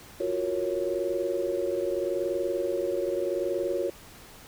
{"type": "chord", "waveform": "sine", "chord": "Gb major seventh", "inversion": "third", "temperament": "equal", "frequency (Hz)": [349.2, 370, 466.2, 554.4], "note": ["F4", "Gb4", "Bb4", "Db5"], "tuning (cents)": [0, 0, 0, 0], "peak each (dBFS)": [-32, -31, -33, -30], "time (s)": [0.2, 3.9], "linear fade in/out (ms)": 5, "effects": ["pink hiss -49 dBFS RMS until 4.47 s"]}